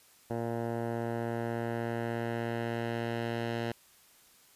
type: tone with low-pass filter sweep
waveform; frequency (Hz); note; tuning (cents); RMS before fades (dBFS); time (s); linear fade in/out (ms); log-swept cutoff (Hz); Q
10% pulse; 116.54; A#2; 0; -34; 0.3-3.72; 5; 950 to 3500; 0.98
effects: white hiss -61 dBFS RMS until 4.55 s + resampled to 32000 Hz